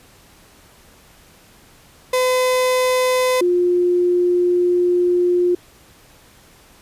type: tone pair in turn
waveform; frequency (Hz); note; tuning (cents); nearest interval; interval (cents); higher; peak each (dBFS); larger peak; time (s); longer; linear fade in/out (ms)
35% pulse / sine; 508 / 354.8; B4 / F4; +49 / +27; tritone; 622; first; -13; neither; 2.13-3.41 / 3.41-5.55; second; 5
effects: pink hiss -49 dBFS RMS until 6.81 s + resampled to 32000 Hz